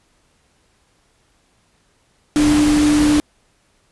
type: tone in noise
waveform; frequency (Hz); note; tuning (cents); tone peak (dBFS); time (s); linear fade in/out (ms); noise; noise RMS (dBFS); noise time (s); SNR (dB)
sine; 297.9; D4; +25; -11; 2.36-3.2; 0; pink; -22; 2.36-3.2; +8
effects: pink hiss -60 dBFS RMS until 3.91 s + resampled to 24000 Hz